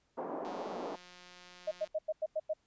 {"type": "band-pass noise", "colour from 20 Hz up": "white", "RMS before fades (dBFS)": -40, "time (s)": [0.17, 0.96], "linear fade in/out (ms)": 10, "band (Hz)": [230, 860], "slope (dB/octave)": 24}
{"type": "click train", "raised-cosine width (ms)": 0.2, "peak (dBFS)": -37, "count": 256, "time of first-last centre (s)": [0.45, 1.875], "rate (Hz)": 179}
{"type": "tone bursts", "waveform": "sine", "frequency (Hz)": 624, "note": "D#5", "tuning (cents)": 5, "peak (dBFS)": -30, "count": 7, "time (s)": [1.67, 2.536], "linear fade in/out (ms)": 10, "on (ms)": 44, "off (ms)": 93}
{"effects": ["pink hiss -75 dBFS RMS until 2.66 s", "resampled to 16000 Hz"]}